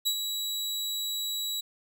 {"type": "tone with ADSR envelope", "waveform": "sawtooth", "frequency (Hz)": 3900, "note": "B7", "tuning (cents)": -23, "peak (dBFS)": -20, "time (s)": [0.05, 1.61], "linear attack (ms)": 20, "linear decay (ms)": 72, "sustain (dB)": -7, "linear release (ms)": 10, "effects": []}